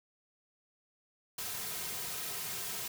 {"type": "noise with comb filter", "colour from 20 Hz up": "white", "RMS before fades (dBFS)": -39, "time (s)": [1.38, 2.88], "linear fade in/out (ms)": 5, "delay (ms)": 3.5, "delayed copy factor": -0.6, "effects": []}